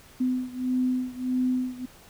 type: beating tone pair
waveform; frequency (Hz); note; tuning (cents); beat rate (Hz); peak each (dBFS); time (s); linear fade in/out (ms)
sine; 253.2 / 254.8; B3 / C4; +43 / -46; 1.6; -26 / -28; 0.2-1.86; 10
effects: pink hiss -52 dBFS RMS until 2.09 s